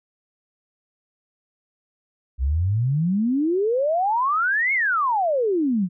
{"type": "exponential two-way sweep", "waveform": "sine", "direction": "up then down", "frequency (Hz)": [60.9, 2217, 169.3], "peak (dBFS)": -18, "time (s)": [2.38, 5.89], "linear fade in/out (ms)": 50, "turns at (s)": 4.73, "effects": []}